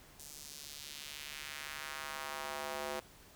square tone with high-pass filter sweep, 73 Hz, D2, 10 cents flat, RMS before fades -44 dBFS, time 0.19-3 s, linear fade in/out 5 ms, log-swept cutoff 7000 to 500 Hz, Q 1.2, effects pink hiss -59 dBFS RMS until 3.35 s

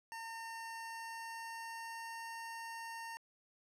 25% pulse tone with pitch glide, 910 to 915.3 Hz, A#5 to A#5, -42 to -32 cents, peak -40 dBFS, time 0.12-3.17 s, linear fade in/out 0 ms, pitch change +10 cents, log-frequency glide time 0.74-2.27 s, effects low-pass 12000 Hz 12 dB/octave

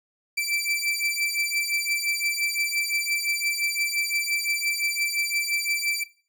sawtooth beating tone pair, 2330 / 2335.8 Hz, D7 / D7, -14 / -10 cents, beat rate 5.8 Hz, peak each -24 dBFS, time 0.37-6.04 s, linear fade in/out 10 ms, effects noise-tail reverb RT60 0.4 s tail -18 dB re dry

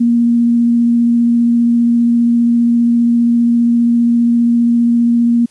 sine tone with vibrato, 235.9 Hz, A#3, 21 cents sharp, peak -8 dBFS, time 0-5.46 s, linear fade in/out 10 ms, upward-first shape triangle, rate 15 Hz, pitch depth 12 cents each way, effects white hiss -51 dBFS RMS until 5.5 s + resampled to 24000 Hz

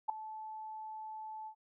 sine tone with ADSR envelope, 870 Hz, A5, 20 cents flat, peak -26 dBFS, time 0.08-1.55 s, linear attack 16 ms, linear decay 4 ms, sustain -16 dB, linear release 81 ms, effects none

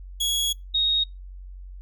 sawtooth / sine tone pair in turn, 3339 / 3748 Hz, G#7 / A#7, +9 / +9 cents, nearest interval major second, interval 200 cents, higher second, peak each -19 dBFS, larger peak neither, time 0.2-0.53 / 0.74-1.04 s, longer first, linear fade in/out 10 ms, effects noise-tail reverb RT60 0.2 s tail -25 dB re dry + added 46 Hz sine -37 dBFS peak until 1.81 s

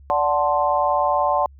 sine chord, D dominant seventh, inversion none, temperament equal with one note detuned, 583.6 / 740 / 880 / 1046.5 Hz, D5 / F#5 / A5 / C6, -11 / 0 / 0 / 0 cents, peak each -22 dBFS, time 0.1-1.46 s, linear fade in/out 0 ms, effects added 69 Hz sine -43 dBFS peak until 1.59 s

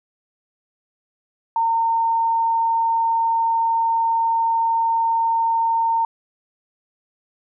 sine tone, 913 Hz, A#5, 36 cents flat, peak -16 dBFS, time 1.56-6.05 s, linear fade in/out 2 ms, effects none

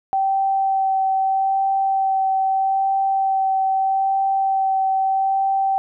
sine tone with vibrato, 773 Hz, G5, 24 cents flat, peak -16 dBFS, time 0.13-5.78 s, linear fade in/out 0 ms, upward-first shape sine, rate 0.79 Hz, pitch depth 11 cents each way, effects none

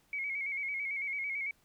sine tone with vibrato, 2217 Hz, C#7, in tune, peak -33 dBFS, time 0.13-1.51 s, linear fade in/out 2 ms, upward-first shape square, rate 9 Hz, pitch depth 48 cents each way, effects pink hiss -69 dBFS RMS until 1.64 s

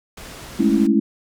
pink low-pass noise, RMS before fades -37 dBFS, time 0.17-0.87 s, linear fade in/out 5 ms, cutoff 11000 Hz, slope 12 dB/octave
sine chord, A major seventh, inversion third, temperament equal with one note detuned, 207.1 / 220 / 277.2 / 329.6 Hz, G#3 / A3 / C#4 / E4, -5 / 0 / 0 / 0 cents, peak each -19 dBFS, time 0.59-1 s, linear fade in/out 10 ms
effects none

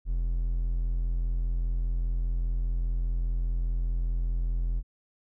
triangle tone, 42.47 Hz, F1, 48 cents flat, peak -23 dBFS, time 0.05-4.83 s, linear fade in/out 50 ms, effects none

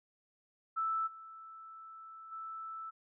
sine tone with level steps, 1318.5 Hz, E6, in tune, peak -31 / -48 / -41 dBFS, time 0.76-2.91 s, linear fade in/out 20 ms, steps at 1.06 / 2.31 s, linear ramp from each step 20 ms, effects none

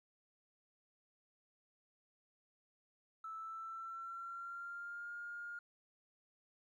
triangle tone with pitch glide, 1314 to 1416.5 Hz, E6 to F6, -6 to +24 cents, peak -40 dBFS, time 3.24-5.59 s, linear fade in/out 5 ms, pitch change +130 cents, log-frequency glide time 3.35-5.12 s, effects tanh soft clip ceiling -42 dBFS

